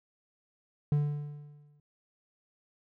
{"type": "tone with exponential decay", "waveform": "triangle", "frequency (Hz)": 146.83, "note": "D3", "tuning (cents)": 0, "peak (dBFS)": -20, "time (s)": [0.92, 1.8], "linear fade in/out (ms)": 2, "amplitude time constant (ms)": 190, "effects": []}